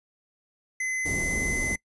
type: tone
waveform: square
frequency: 2040 Hz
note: C7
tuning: 44 cents flat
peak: -27 dBFS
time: 0.8-1.76 s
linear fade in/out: 5 ms
type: band-stop noise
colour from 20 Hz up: pink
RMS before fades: -31 dBFS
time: 1.05-1.76 s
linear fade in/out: 10 ms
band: 510 to 9400 Hz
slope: 12 dB/octave
effects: noise-tail reverb RT60 0.1 s tail -23 dB re dry + resampled to 24000 Hz